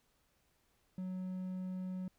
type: tone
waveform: triangle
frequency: 185 Hz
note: F#3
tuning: in tune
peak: -36 dBFS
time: 0.98-2.08 s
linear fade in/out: 2 ms
effects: pink hiss -75 dBFS RMS until 2.18 s